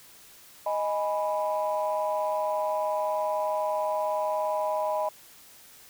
sine chord, G# minor, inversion second, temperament equal, 622.3 / 830.6 / 987.8 Hz, D#5 / G#5 / B5, 0 / 0 / 0 cents, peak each -27 / -31 / -30 dBFS, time 0.66-5.09 s, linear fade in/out 5 ms, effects tanh soft clip ceiling -17 dBFS + white hiss -52 dBFS RMS until 5.89 s

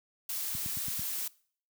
blue noise, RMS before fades -35 dBFS, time 0.29-1.28 s, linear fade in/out 5 ms
click train, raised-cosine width 5 ms, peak -28 dBFS, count 5, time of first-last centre 0.55-0.993 s, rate 9.02 Hz
effects noise-tail reverb RT60 0.5 s tail -22 dB re dry + high-pass 80 Hz 12 dB/octave

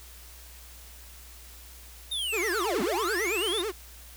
square linear two-way sweep, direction down then up, 3744 to 181 to 3744 Hz, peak -29 dBFS, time 2.11-3.62 s, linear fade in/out 10 ms, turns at 2.81 s
45% pulse tone with vibrato, 392 Hz, G4, in tune, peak -29 dBFS, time 2.32-3.72 s, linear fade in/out 20 ms, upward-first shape sine, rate 9.1 Hz, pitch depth 250 cents each way
effects added 60 Hz sine -48 dBFS peak until 4.16 s + white hiss -50 dBFS RMS until 4.16 s

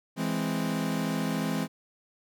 40% pulse chord, E augmented, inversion none, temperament equal, 164.81 / 207.7 / 261.6 Hz, E3 / G#3 / B#3, 0 / 0 / 0 cents, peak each -31 / -31 / -31 dBFS, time 0.16-1.68 s, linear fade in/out 50 ms, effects none

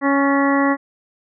harmonic tone with a mistuned harmonic, 278 Hz, C#4, 5 cents sharp, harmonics 1 / 2 / 3 / 4 / 5 / 6 / 7, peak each -16 / -22 / -24 / -22 / -29 / -28 / -24 dBFS, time 0.01-0.77 s, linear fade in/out 50 ms, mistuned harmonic 6, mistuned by +50 cents, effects none

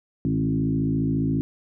sine tone with frequency modulation, 207.7 Hz, G#3, in tune, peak -20 dBFS, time 0.25-1.41 s, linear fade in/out 0 ms, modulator 54.5 Hz, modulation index 1.9, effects none

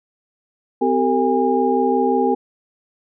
sine tone cluster, 256 / 387.2 / 452.8 / 814 Hz, C4 / G4 / A4 / G#5, -38 / -21 / +50 / -35 cents, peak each -20 dBFS, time 0.81-2.35 s, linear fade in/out 10 ms, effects none

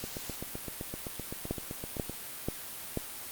two click trains, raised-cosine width 2 ms, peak -24 / -17 dBFS, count 17 / 4, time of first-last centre 0.04-2.097 / 1.51-2.973 s, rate 7.78 / 2.05 Hz, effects white hiss -42 dBFS RMS until 3.31 s + Opus 48 kbps

